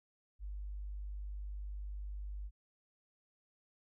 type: tone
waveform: sine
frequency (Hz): 50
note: G1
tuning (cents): +35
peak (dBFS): -40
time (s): 0.39-2.51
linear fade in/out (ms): 50
effects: none